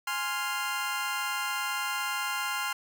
25% pulse chord, F minor, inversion first, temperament equal, 830.6 / 1046.5 / 1396.9 Hz, Ab5 / C6 / F6, 0 / 0 / 0 cents, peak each -33 / -30 / -29 dBFS, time 0.07-2.73 s, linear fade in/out 5 ms, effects none

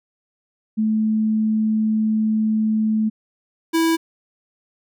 sine / square tone pair in turn, 217.5 / 327.8 Hz, A3 / E4, -20 / -10 cents, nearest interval perfect fifth, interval 710 cents, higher second, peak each -16 dBFS, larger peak neither, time 0.77-3.1 / 3.73-3.97 s, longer first, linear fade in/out 20 ms, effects none

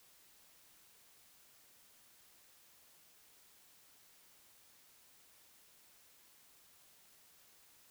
silence, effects white hiss -65 dBFS RMS until 7.9 s

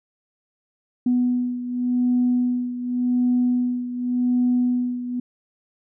sine beating tone pair, 246.9 / 247.78 Hz, B3 / B3, 0 / +6 cents, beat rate 0.88 Hz, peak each -19 / -24 dBFS, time 1.06-5.2 s, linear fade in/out 5 ms, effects tanh soft clip ceiling -11 dBFS

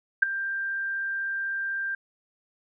sine tone with ADSR envelope, 1584 Hz, G6, 18 cents sharp, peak -11 dBFS, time 0.22-1.95 s, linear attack 10 ms, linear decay 6 ms, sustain -16 dB, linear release 4 ms, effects none

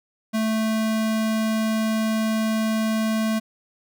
square tone, 220 Hz, A3, in tune, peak -21 dBFS, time 0.33-3.4 s, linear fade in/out 20 ms, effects none

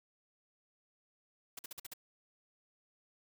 white noise bursts, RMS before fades -45 dBFS, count 6, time 1.57-1.936 s, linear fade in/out 5 ms, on 21 ms, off 48 ms, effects none

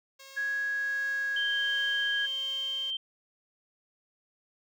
5% pulse tone with tremolo, 542 Hz, C#5, 39 cents flat, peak -35 dBFS, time 0.19-2.91 s, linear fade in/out 10 ms, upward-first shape triangle, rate 1.4 Hz, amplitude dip 35%
sine tone with pitch glide, 1663 to 1652.5 Hz, G#6 to G#6, +2 to -9 cents, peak -28 dBFS, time 0.36-2.27 s, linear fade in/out 20 ms, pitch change -11 cents, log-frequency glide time 0.62-1.5 s
sine tone, 3136 Hz, G7, in tune, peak -30 dBFS, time 1.36-2.97 s, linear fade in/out 5 ms
effects none

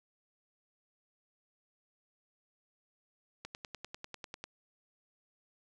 click train, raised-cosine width 0.2 ms, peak -25 dBFS, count 11, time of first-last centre 3.45-4.44 s, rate 10.1 Hz, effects none

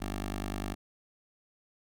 10% pulse tone with notch filter, 50 Hz, G1, 35 cents sharp, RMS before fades -36 dBFS, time 0-0.75 s, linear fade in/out 20 ms, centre 130 Hz, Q 1.3, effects none

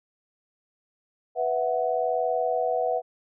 sine chord, B suspended fourth, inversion none, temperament equal, 493.9 / 659.3 / 740 Hz, B4 / E5 / F#5, 0 / 0 / 0 cents, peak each -27 dBFS, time 1.35-3.02 s, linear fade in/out 50 ms, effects none

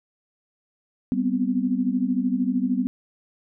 sine tone cluster, 194.1 / 244.8 / 257.9 Hz, G3 / B3 / C4, -17 / -15 / -25 cents, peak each -27 / -24 / -24 dBFS, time 1.12-2.87 s, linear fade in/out 0 ms, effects none

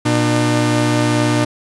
sawtooth tone pair together, 119.41 / 300.9 Hz, A#2 / D4, +42 / +42 cents, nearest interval octave + major third, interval 1600 cents, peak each -12 dBFS, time 0.05-1.45 s, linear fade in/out 10 ms, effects resampled to 24000 Hz

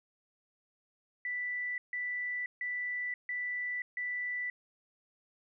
sine tone bursts, 1975.5 Hz, B6, in tune, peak -33 dBFS, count 5, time 1.25-4.5 s, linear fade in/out 2 ms, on 530 ms, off 150 ms, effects none

